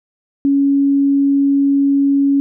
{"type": "tone", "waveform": "sine", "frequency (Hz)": 278.7, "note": "C#4", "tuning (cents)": 9, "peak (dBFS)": -10, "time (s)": [0.45, 2.4], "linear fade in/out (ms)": 0, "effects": []}